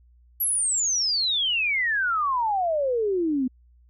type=exponential sweep; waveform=sine; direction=down; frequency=11840 to 246.9 Hz; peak=-21 dBFS; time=0.4-3.48 s; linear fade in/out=10 ms; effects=added 60 Hz sine -53 dBFS peak until 3.89 s